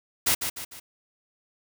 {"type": "noise with echo", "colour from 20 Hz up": "white", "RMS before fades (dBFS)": -22, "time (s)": [0.26, 0.35], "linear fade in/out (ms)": 10, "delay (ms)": 150, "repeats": 3, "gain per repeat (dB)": -7, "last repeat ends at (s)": 0.8, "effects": []}